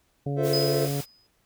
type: harmonic tone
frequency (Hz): 141.4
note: C#3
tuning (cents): +35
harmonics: 1 / 2 / 3 / 4 / 5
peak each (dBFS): -27 / -34 / -34 / -39 / -40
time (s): 0.26-1.01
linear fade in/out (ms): 5
type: chord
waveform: triangle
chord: F major seventh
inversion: none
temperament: equal with one note detuned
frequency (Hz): 349.2 / 440 / 517.8 / 659.3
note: F4 / A4 / C5 / E5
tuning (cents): 0 / 0 / -18 / 0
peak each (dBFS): -28 / -25 / -27 / -29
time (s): 0.36-0.89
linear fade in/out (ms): 50
type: noise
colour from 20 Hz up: white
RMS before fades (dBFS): -37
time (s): 0.42-1.06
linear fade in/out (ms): 50
type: tone with exponential decay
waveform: sine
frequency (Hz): 5010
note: D#8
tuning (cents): +11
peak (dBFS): -23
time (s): 0.53-1.27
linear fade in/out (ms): 5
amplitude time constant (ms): 160
effects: pink hiss -68 dBFS RMS until 1.45 s